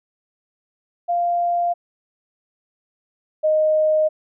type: tone pair in turn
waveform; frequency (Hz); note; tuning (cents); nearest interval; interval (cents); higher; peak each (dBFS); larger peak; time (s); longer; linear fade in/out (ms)
sine; 696 / 620.1; F5 / D#5; -6 / -6; major second; 200; first; -17 / -14; second; 1.08-1.74 / 3.43-4.09; neither; 20
effects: none

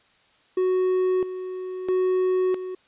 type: tone with tremolo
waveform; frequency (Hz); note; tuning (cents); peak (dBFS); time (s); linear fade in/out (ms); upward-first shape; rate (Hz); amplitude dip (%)
triangle; 370; F#4; 0; -17; 0.57-2.75; 5; square; 0.76; 70
effects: white hiss -60 dBFS RMS until 2.87 s + resampled to 8000 Hz

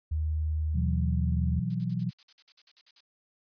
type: tone with pitch glide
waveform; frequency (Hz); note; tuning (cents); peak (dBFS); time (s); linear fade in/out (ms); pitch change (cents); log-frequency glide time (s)
sine; 77.6 to 78.05; D#2 to D#2; -4 to +6; -26; 0.11-1.6; 10; +10; 0.77-1.47
type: chord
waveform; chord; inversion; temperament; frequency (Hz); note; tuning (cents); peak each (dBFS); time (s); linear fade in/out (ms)
sine; B suspended fourth; none; equal; 123.47 / 164.81 / 185; B2 / E3 / F#3; 0 / 0 / 0; -32; 0.74-2.11; 20
type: noise bursts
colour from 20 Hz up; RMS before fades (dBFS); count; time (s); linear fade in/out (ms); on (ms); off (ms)
violet; -42; 14; 1.7-3.006; 2; 45; 52
effects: resampled to 11025 Hz

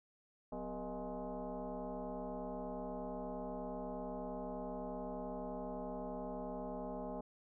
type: tone with frequency modulation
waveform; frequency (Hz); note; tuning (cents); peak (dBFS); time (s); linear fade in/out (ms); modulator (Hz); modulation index
sine; 182.8; F#3; -21; -40; 0.52-7.21; 5; 217; 3.2
effects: none

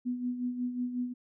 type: tone with tremolo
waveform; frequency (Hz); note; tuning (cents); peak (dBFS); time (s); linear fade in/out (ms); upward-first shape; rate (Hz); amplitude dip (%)
sine; 247.1; B3; +1; -28; 0.05-1.14; 20; sine; 5.5; 60
effects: none

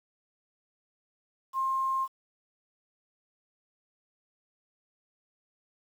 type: tone with quantisation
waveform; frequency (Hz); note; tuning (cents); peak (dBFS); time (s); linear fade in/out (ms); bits
sine; 1062; C6; +25; -26; 1.53-2.08; 50; 9
effects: none

